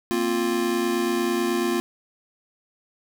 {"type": "chord", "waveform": "square", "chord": "Bb suspended second", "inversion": "none", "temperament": "just", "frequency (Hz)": [233.1, 262.2, 349.6], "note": ["Bb3", "C4", "F4"], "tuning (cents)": [0, 4, 2], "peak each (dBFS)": [-28, -30, -24], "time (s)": [0.11, 1.8], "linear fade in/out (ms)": 0, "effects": []}